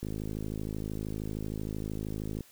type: click train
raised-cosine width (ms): 3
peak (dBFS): -23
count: 127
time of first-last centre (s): 0.03-2.407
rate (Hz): 53
effects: white hiss -58 dBFS RMS until 2.51 s